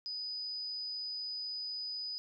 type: tone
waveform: sine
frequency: 4978 Hz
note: D#8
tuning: in tune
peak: -37 dBFS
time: 0.06-2.18 s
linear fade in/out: 0 ms
effects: none